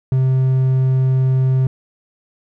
triangle tone, 130.81 Hz, C3, in tune, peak -10 dBFS, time 0.12-1.67 s, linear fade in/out 2 ms, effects none

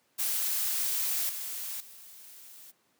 blue noise with level steps, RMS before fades -30 / -37 / -50 dBFS, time 0.18-2.72 s, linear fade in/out 20 ms, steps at 1.29 / 1.8 s, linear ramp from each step 5 ms, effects pink hiss -70 dBFS RMS until 2.99 s + high-pass 200 Hz 12 dB/octave

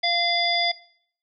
harmonic tone with a mistuned harmonic, 695 Hz, F5, 9 cents flat, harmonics 1 / 3 / 5 / 7, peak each -25 / -25 / -25 / -25 dBFS, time 0.03-0.72 s, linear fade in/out 10 ms, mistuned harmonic 3, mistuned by -19 cents, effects noise-tail reverb RT60 0.6 s tail -20 dB re dry

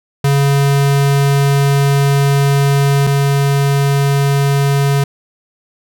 square tone pair in turn, 140 / 140 Hz, C#3 / C#3, +18 / +18 cents, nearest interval unison, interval 0 cents, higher neither, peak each -10 / -11 dBFS, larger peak first, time 0.24-3.07 / 3.07-5.04 s, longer first, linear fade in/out 5 ms, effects none

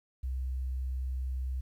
sine tone, 64.6 Hz, C2, 21 cents flat, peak -30 dBFS, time 0.23-1.61 s, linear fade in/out 10 ms, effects tanh soft clip ceiling -27 dBFS + 11-bit

